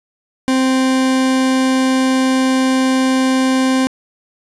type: tone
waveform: 40% pulse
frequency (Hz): 261.2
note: C4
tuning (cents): -3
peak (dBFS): -11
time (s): 0.48-3.87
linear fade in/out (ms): 0
effects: resampled to 22050 Hz + 7-bit